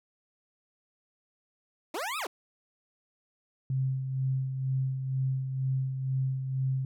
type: linear two-way sweep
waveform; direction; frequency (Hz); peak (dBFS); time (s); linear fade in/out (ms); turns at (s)
20% pulse; up then down; 277.2 to 1323 to 277.2; -27; 1.94-2.27; 5; 2.18
type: tone with tremolo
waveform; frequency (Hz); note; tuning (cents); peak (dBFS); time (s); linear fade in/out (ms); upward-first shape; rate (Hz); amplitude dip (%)
sine; 132.2; C3; +18; -25; 3.7-6.85; 2; sine; 2.1; 50
effects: none